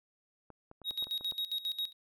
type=clicks; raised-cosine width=1 ms; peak=-36 dBFS; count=8; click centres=0.503 / 0.714 / 0.817 / 0.91 / 1.025 / 1.07 / 1.21 / 1.322 s
type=tone with tremolo; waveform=triangle; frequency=3781 Hz; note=A#7; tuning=24 cents sharp; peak=-30 dBFS; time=0.84-1.93 s; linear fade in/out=50 ms; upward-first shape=square; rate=7.4 Hz; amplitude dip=80%
effects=none